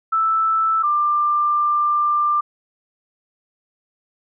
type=tone pair in turn; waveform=sine; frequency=1318.5 / 1188.9 Hz; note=E6 / D6; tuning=0 / +21 cents; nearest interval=major second; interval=179 cents; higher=first; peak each=-15 dBFS; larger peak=neither; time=0.12-0.83 / 0.83-2.41 s; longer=second; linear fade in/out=10 ms; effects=none